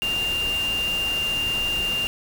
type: tone in noise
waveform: sine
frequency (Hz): 2794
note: F7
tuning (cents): 0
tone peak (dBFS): -22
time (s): 0.02-2.07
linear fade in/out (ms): 0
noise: pink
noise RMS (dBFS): -33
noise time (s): 0.02-2.07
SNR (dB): +8
effects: none